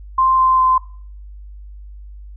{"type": "tone with pitch steps", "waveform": "sine", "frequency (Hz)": [1046.5, 1039.9, 1033.3], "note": ["C6", "C6", "C6"], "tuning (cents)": [0, -11, -22], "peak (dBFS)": -11, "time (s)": [0.18, 0.78], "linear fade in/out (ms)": 5, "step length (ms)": 200, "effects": ["noise-tail reverb RT60 0.5 s tail -19 dB re dry", "added 50 Hz sine -33 dBFS peak until 2.36 s"]}